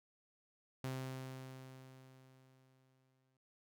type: tone with exponential decay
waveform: sawtooth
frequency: 130.81 Hz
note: C3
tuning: in tune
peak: -35 dBFS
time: 0.84-3.37 s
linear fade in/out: 2 ms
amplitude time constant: 550 ms
effects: none